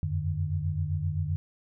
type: tone cluster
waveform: sine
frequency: 86.8 / 94.5 / 149.6 Hz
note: F2 / F#2 / D3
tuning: -10 / +37 / +32 cents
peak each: -31 dBFS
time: 0.03-1.36 s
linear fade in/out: 0 ms
effects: none